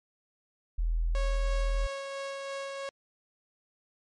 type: tone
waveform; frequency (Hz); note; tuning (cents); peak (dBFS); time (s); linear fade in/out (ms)
sine; 41.2; E1; 0; -25; 0.78-1.87; 10
type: tone with tremolo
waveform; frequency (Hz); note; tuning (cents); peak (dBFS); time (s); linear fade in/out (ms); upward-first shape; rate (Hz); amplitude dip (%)
sawtooth; 550; C#5; -14; -30; 1.15-2.89; 0; sine; 3; 25
effects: low-pass 7000 Hz 12 dB/octave + MP3 48 kbps